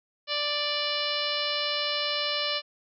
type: harmonic tone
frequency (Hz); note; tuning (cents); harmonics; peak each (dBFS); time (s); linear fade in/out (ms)
587.3; D5; 0; 1 / 2 / 3 / 4 / 5 / 6 / 7 / 8 / 9; -34 / -36 / -38 / -36 / -32 / -36 / -33 / -38 / -36; 0.27-2.62; 50
effects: none